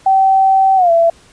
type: tone with pitch glide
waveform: sine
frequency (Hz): 770 to 670.3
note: G5 to E5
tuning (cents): -31 to +29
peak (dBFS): -7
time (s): 0.06-1.1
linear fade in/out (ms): 5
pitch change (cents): -240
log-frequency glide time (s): 0.76-0.91
effects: pink hiss -46 dBFS RMS until 1.32 s + resampled to 22050 Hz